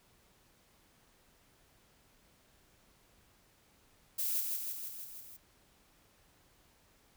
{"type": "noise with echo", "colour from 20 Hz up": "violet", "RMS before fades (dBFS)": -34, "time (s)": [4.18, 4.41], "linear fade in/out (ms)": 10, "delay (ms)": 160, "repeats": 6, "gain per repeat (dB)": -3, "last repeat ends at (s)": 5.37, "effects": ["pink hiss -67 dBFS RMS until 7.16 s"]}